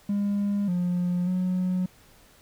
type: tone with pitch steps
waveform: triangle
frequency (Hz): 202.6 / 177.6 / 183.1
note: G#3 / F3 / F#3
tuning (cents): -43 / +29 / -18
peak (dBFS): -20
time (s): 0.09-1.86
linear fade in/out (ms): 5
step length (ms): 590
effects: tanh soft clip ceiling -18 dBFS + pink hiss -56 dBFS RMS until 2.41 s